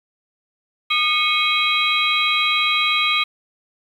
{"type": "tone cluster", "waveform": "sine", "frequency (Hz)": [1218, 2193, 2507, 3248, 3905], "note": ["D#6", "C#7", "D#7", "G#7", "B7"], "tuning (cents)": [-37, -19, 12, -39, -20], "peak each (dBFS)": -22, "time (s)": [0.9, 3.24], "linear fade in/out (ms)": 10, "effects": ["tanh soft clip ceiling -4 dBFS", "8-bit"]}